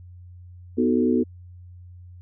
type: chord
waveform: sine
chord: B dominant seventh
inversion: none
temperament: equal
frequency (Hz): 246.9 / 311.1 / 370 / 440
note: B3 / D#4 / F#4 / A4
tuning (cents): 0 / 0 / 0 / 0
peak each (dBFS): -20 / -25 / -24 / -26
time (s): 0.77-1.24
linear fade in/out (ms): 20
effects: added 89 Hz sine -41 dBFS peak until 2.21 s